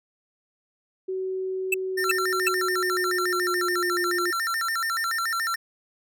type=tone with pitch glide; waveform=sine; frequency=376.6 to 353.4 Hz; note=F#4 to F4; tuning=+31 to +21 cents; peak=-26 dBFS; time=1.08-4.31 s; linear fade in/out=10 ms; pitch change=-110 cents; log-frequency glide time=1.91-4.02 s
type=tone bursts; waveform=square; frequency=2637 Hz; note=E7; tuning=in tune; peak=-19 dBFS; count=3; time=1.72-2.486 s; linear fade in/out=5 ms; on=22 ms; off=350 ms
type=tone with vibrato; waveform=square; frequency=1568 Hz; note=G6; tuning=in tune; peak=-25 dBFS; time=1.97-5.56 s; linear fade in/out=10 ms; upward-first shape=square; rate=7 Hz; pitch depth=250 cents each way
effects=none